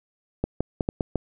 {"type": "clicks", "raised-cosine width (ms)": 2, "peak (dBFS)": -10, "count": 6, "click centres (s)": [0.44, 0.606, 0.808, 0.889, 1.008, 1.157], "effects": []}